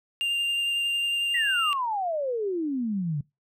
triangle tone with vibrato, 2794 Hz, F7, in tune, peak -22 dBFS, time 0.21-1.73 s, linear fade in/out 0 ms, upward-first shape triangle, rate 11 Hz, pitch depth 10 cents each way
sine exponential sweep, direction down, 1981 to 139 Hz, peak -25 dBFS, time 1.34-3.21 s, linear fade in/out 5 ms
effects noise-tail reverb RT60 0.2 s tail -22 dB re dry

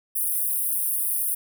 pink high-pass noise, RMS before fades -25 dBFS, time 0.15-1.35 s, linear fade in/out 10 ms, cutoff 9300 Hz, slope 96 dB/octave, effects none

